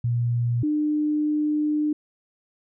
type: tone pair in turn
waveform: sine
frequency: 119.4 / 300.9 Hz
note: A#2 / D4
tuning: +42 / +42 cents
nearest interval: octave + major third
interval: 1600 cents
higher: second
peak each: -20 dBFS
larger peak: neither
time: 0.04-0.63 / 0.63-1.93 s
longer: second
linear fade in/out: 5 ms
effects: none